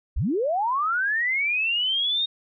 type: linear sweep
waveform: sine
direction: up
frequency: 30.87 to 3729 Hz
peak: -21 dBFS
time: 0.16-2.26 s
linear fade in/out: 10 ms
effects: none